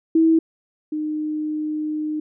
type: tone pair in turn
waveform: sine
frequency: 324.1 / 305.9 Hz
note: E4 / D#4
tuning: -29 / -29 cents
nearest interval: minor second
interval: 100 cents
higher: first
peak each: -12 / -22 dBFS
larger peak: first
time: 0.15-0.39 / 0.92-2.2 s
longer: second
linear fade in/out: 5 ms
effects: none